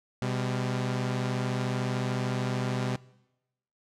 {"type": "tone pair together", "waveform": "sawtooth", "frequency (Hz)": [126.75, 200], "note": ["B2", "G3"], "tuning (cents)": [45, 35], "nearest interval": "minor sixth", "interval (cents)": 790, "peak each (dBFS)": [-25, -30], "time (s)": [0.22, 2.96], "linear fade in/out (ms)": 0, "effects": ["noise-tail reverb RT60 0.9 s tail -21 dB re dry", "low-pass 7000 Hz 12 dB/octave"]}